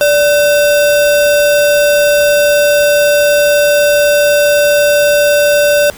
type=tone with sample-and-hold; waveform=sine; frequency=584 Hz; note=D5; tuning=10 cents flat; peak=-6 dBFS; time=0.01-5.9 s; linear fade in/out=0 ms; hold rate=2100 Hz; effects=pink hiss -34 dBFS RMS until 5.97 s